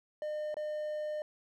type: tone with dropouts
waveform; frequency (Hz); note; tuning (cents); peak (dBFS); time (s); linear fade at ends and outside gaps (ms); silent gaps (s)
triangle; 606; D#5; -46; -32; 0.22-1.22; 1; 0.543-0.568
effects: none